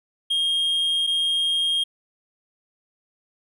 triangle tone pair in turn, 3234 / 3234 Hz, G#7 / G#7, -47 / -47 cents, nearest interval unison, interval 0 cents, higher neither, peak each -18 dBFS, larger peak neither, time 0.3-1.07 / 1.07-1.84 s, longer neither, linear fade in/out 10 ms, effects none

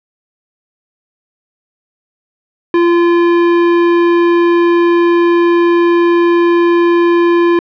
sine tone with tanh clipping, 343.6 Hz, F4, 28 cents flat, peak -9 dBFS, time 2.74-7.59 s, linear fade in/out 2 ms, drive 18 dB, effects low-pass 3000 Hz 12 dB/octave

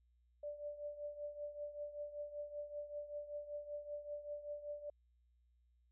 sine tone with tremolo, 587.3 Hz, D5, in tune, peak -40 dBFS, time 0.43-4.9 s, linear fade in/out 5 ms, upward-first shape triangle, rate 5.2 Hz, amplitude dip 80%, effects added 60 Hz sine -70 dBFS peak until 5.91 s

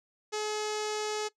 sawtooth tone with low-pass filter, 425.3 Hz, G#4, 41 cents sharp, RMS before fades -33 dBFS, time 0.32-1.29 s, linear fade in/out 20 ms, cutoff 6500 Hz, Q 2.7, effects noise-tail reverb RT60 0.1 s tail -20 dB re dry

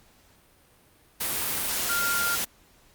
sine tone in noise, 1396.9 Hz, F6, in tune, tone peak -26 dBFS, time 1.89-2.36 s, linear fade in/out 10 ms, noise white, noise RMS -28 dBFS, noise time 1.2-2.45 s, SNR -1 dB, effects pink hiss -59 dBFS RMS until 2.94 s + Opus 48 kbps

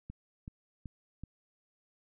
click train, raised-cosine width 5 ms, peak -30 dBFS, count 4, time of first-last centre 0.1-1.236 s, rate 2.64 Hz, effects none

